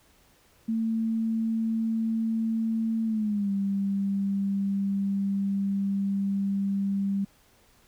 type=tone with pitch glide; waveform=sine; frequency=224.3 to 197.53 Hz; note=A3 to G3; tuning=+34 to +13 cents; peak=-24 dBFS; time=0.68-7.25 s; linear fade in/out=10 ms; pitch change=-221 cents; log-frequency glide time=3.05-3.51 s; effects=pink hiss -61 dBFS RMS until 7.87 s